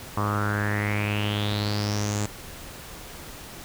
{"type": "tone with low-pass filter sweep", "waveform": "sawtooth", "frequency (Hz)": 103.83, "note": "G#2", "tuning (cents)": 0, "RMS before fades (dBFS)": -26, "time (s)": [0.17, 2.26], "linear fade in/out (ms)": 5, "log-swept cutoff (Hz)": [1100, 7500], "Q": 6.7, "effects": ["pink hiss -41 dBFS RMS until 3.64 s"]}